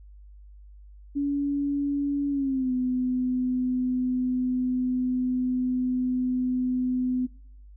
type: tone with pitch glide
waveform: sine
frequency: 283.8 to 252.8 Hz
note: C#4 to B3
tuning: +41 to +41 cents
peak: -23 dBFS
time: 1.15-7.27 s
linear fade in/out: 20 ms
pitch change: -200 cents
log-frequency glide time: 2.3-2.72 s
effects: noise-tail reverb RT60 0.7 s tail -22 dB re dry + added 50 Hz sine -45 dBFS peak until 7.76 s